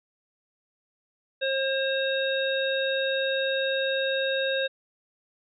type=harmonic tone; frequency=536 Hz; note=C5; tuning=42 cents sharp; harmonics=1 / 3 / 5 / 7; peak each=-26 / -30 / -36 / -31 dBFS; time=1.41-4.68 s; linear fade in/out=20 ms; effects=none